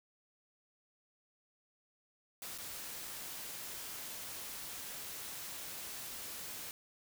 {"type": "noise with dropouts", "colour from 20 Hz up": "white", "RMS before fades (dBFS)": -45, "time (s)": [2.42, 6.71], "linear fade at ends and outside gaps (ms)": 1, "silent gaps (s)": [2.578, 2.584], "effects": []}